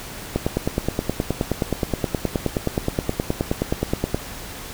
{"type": "click train", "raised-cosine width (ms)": 2, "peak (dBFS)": -6, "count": 37, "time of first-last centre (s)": [0.36, 4.145], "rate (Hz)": 9.51, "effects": ["pink hiss -35 dBFS RMS until 4.73 s"]}